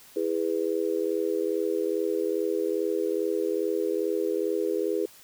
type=chord; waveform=sine; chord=E major; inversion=none; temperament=just; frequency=329.6 / 412 / 494.4 Hz; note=E4 / G#4 / B4; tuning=0 / -14 / +2 cents; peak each=-30 / -27 / -30 dBFS; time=0.16-5.06 s; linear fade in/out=5 ms; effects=white hiss -52 dBFS RMS until 5.23 s